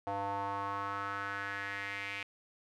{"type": "tone with band-pass filter sweep", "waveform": "square", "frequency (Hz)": 99.7, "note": "G2", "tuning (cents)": 30, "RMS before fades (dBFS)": -38, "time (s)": [0.07, 2.23], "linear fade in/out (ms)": 0, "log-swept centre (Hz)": [780, 2400], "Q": 3.9, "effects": []}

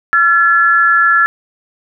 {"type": "tone pair together", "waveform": "sine", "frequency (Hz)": [1360.7, 1713], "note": ["F6", "A6"], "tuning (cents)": [-45, -47], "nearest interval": "major third", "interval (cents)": 398, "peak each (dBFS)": -10, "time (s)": [0.13, 1.26], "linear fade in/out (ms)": 0, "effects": []}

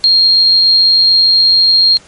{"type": "tone", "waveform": "sine", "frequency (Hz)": 4229, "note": "C8", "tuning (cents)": 18, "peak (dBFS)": -5, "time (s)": [0.04, 1.97], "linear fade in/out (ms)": 0, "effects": ["pink hiss -41 dBFS RMS until 2.07 s", "MP3 48 kbps"]}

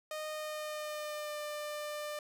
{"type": "tone with pitch glide", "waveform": "sawtooth", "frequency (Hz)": [616, 596.7], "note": ["D#5", "D5"], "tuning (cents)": [-17, 27], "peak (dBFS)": -34, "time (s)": [0.11, 2.19], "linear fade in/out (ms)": 2, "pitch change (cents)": -56, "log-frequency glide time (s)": [0.28, 1.41], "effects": []}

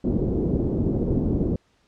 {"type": "low-pass noise", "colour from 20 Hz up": "white", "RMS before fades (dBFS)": -23, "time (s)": [0.04, 1.56], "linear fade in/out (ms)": 5, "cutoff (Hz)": 370, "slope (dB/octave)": 24, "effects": ["pink hiss -64 dBFS RMS until 1.87 s", "low-pass 6000 Hz 12 dB/octave"]}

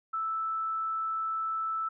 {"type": "tone", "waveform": "sine", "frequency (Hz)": 1317, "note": "E6", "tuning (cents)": -2, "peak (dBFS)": -29, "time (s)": [0.13, 1.89], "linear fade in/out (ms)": 10, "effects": []}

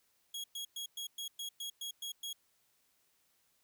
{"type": "tone bursts", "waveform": "sawtooth", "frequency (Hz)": 3311, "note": "G#7", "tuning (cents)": -6, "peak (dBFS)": -36, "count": 10, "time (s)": [0.34, 2.33], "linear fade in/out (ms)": 5, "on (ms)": 100, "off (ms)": 110, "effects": ["white hiss -74 dBFS RMS until 3.63 s"]}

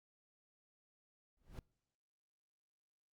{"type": "noise with exponential growth", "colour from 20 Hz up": "brown", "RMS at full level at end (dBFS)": -43, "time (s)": [1.37, 1.59], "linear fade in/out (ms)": 1, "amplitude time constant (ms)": 46, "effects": ["noise-tail reverb RT60 0.7 s tail -25 dB re dry", "Opus 48 kbps"]}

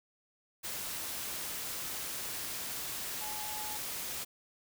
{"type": "tone in noise", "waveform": "sine", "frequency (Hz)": 851, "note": "G#5", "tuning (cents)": 42, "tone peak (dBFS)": -43, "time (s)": [3.2, 3.78], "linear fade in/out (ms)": 20, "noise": "white", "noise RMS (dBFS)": -39, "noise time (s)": [0.63, 4.25], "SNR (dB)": -7, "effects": []}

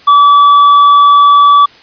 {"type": "tone with tanh clipping", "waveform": "sine", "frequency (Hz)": 1150, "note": "D6", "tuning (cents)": -37, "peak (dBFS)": -3, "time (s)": [0.07, 1.66], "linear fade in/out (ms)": 10, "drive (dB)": 5, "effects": ["white hiss -39 dBFS RMS until 1.82 s", "resampled to 11025 Hz"]}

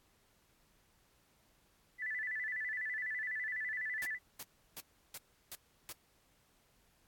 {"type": "tone with vibrato", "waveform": "sine", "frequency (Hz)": 1864.7, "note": "A#6", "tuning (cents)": 0, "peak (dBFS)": -36, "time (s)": [1.98, 4.19], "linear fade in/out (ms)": 50, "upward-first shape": "square", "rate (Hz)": 12, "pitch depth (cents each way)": 110}
{"type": "noise bursts", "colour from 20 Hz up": "white", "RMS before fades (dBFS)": -45, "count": 6, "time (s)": [4.02, 5.924], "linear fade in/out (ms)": 0, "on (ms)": 34, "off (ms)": 340}
{"effects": ["pink hiss -71 dBFS RMS until 7.07 s", "AAC 64 kbps"]}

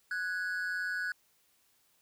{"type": "tone pair together", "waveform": "triangle", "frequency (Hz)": [1478, 1660.2], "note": ["F#6", "G#6"], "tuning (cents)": [-2, -1], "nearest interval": "major second", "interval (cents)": 201, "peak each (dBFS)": [-32, -35], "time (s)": [0.11, 1.12], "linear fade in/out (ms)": 2, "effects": ["white hiss -70 dBFS RMS until 2.01 s"]}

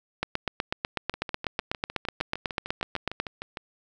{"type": "two click trains", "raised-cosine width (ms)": 0.3, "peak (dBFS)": [-10, -18], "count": [25, 17], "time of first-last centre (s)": [[0.23, 3.2], [1.14, 3.572]], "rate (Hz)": [8.08, 6.58], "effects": []}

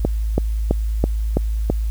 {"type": "click train", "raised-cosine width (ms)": 2, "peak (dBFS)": -3, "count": 6, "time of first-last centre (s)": [0.05, 1.7], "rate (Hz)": 3.03, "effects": ["added 54 Hz sine -18 dBFS peak until 1.9 s", "white hiss -48 dBFS RMS until 1.9 s"]}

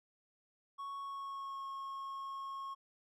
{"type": "tone with pitch glide", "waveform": "triangle", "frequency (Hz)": [1108.7, 1089], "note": ["C#6", "C#6"], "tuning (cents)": [0, -31], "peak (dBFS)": -39, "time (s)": [0.78, 2.75], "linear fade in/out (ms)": 20, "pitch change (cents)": -31, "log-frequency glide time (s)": [0.98, 1.67], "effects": []}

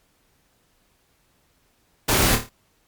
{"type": "noise with echo", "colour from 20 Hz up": "pink", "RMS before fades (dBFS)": -19, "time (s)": [2.08, 2.36], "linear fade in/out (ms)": 10, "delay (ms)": 27, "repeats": 5, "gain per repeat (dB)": -6, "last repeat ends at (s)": 2.495, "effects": ["pink hiss -64 dBFS RMS until 2.87 s", "MP3 96 kbps"]}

